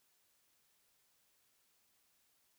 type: silence
effects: white hiss -75 dBFS RMS until 2.58 s